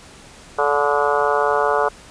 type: harmonic tone with a mistuned harmonic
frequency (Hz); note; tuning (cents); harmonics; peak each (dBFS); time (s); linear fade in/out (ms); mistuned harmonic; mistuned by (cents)
145; D3; -22; 3 / 4 / 5 / 6 / 7 / 8 / 9 / 10; -21 / -22 / -23 / -24 / -24 / -25 / -26 / -26; 0.58-1.89; 10; 9; -49
effects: pink hiss -43 dBFS RMS until 2.1 s + resampled to 22050 Hz

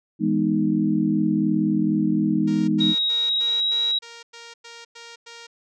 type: chord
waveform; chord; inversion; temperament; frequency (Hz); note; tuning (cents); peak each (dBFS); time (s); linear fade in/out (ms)
sine; E major seventh; none; equal; 164.81 / 207.7 / 246.9 / 311.1; E3 / G#3 / B3 / D#4; 0 / 0 / 0 / 0; -26 / -22 / -26 / -22; 0.19-2.95; 50
type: tone bursts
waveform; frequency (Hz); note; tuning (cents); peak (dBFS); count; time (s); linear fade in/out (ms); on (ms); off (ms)
5% pulse; 466.2; A#4; 0; -28; 10; 2.47-5.47; 10; 210; 100
type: tone with pitch glide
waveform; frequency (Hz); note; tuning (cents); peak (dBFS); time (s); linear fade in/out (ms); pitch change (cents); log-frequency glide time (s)
sine; 3800 to 3853; A#7 to B7; +33 to -44; -19; 2.8-3.99; 10; +23; 3.18-3.73
effects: resampled to 22050 Hz

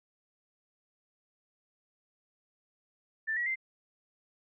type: tone with pitch steps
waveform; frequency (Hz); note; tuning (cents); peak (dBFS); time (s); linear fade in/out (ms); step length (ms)
sine; 1772 / 1921.3 / 2083; A6 / B6 / C7; +12 / -48 / -8; -29; 3.27-3.558; 20; 96
effects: none

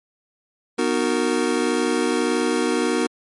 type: chord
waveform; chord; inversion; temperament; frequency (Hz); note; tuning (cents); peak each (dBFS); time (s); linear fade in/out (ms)
square; B major seventh; none; just; 246.9 / 308.7 / 370.4 / 463; B3 / D#4 / F#4 / A#4; 0 / -14 / +2 / -12; -25; 0.78-3.07; 10
effects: MP3 48 kbps

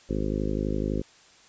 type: harmonic tone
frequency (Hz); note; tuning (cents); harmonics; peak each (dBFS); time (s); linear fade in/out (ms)
51.91; G#1; 0; 1 / 2 / 3 / 4 / 5 / 6 / 7 / 8 / 9 / 10; -31 / -35 / -34 / -33 / -33 / -35 / -34 / -37 / -40 / -39; 0.09-1.02; 10
effects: white hiss -55 dBFS RMS until 1.48 s + resampled to 16000 Hz

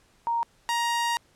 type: tone pair in turn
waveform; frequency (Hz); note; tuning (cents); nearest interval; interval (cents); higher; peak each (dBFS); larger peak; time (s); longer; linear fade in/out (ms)
sine / sawtooth; 932.3 / 939.9; A#5 / A#5; 0 / +14; unison; 14; second; -23 / -20; second; 0.27-0.43 / 0.69-1.17; second; 0
effects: pink hiss -62 dBFS RMS until 1.35 s + low-pass 10000 Hz 12 dB/octave

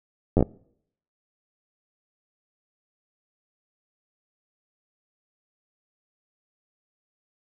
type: slowing click train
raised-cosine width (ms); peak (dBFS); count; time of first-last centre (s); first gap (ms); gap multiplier
2; -6; 5; 0.37-0.426; 10; 1.23
effects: noise-tail reverb RT60 0.7 s tail -25 dB re dry

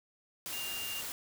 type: tone in noise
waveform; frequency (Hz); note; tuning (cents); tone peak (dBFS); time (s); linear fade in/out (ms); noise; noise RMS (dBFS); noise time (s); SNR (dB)
sine; 2800; F7; +4; -39; 0.53-1.01; 0; white; -40; 0.46-1.12; -2
effects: none

